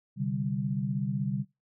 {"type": "chord", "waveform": "sine", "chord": "C suspended second", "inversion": "none", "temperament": "equal", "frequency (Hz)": [130.81, 146.83, 196], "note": ["C3", "D3", "G3"], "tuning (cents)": [0, 0, 0], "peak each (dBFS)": -32, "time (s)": [0.16, 1.45], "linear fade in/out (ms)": 50, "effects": ["noise-tail reverb RT60 0.2 s tail -20 dB re dry"]}